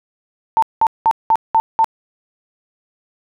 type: tone bursts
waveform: sine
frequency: 896 Hz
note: A5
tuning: 31 cents sharp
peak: -9 dBFS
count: 6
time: 0.57-1.844 s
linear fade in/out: 0 ms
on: 54 ms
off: 190 ms
effects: none